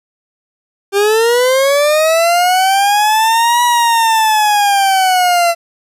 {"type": "linear two-way sweep", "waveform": "40% pulse", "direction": "up then down", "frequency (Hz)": [392, 971, 674], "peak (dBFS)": -8, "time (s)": [0.92, 5.55], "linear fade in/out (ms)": 50, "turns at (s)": 3.63, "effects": ["resampled to 32000 Hz", "8-bit"]}